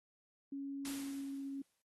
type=tone with pitch glide; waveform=sine; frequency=277.2 to 274.8 Hz; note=C#4 to C#4; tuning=0 to -15 cents; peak=-40 dBFS; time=0.52-1.62 s; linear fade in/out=5 ms; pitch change=-15 cents; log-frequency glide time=0.92-1.41 s
type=noise with exponential decay; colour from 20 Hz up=white; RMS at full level=-44 dBFS; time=0.85-1.82 s; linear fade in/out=2 ms; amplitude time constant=210 ms
effects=AAC 32 kbps